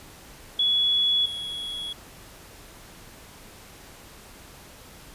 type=tone pair in turn; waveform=sine / triangle; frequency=3385 / 3348 Hz; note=G#7 / G#7; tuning=+32 / +13 cents; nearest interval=unison; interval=19 cents; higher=first; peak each=-19 / -29 dBFS; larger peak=first; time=0.59-1.26 / 1.26-1.93 s; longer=neither; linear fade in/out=5 ms; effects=pink hiss -47 dBFS RMS until 5.14 s + resampled to 32000 Hz